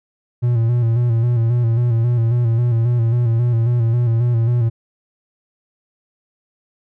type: tone with vibrato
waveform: triangle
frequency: 117.8 Hz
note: A#2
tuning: 19 cents sharp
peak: -11 dBFS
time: 0.42-4.7 s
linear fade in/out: 20 ms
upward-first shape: square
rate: 3.7 Hz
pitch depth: 50 cents each way
effects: none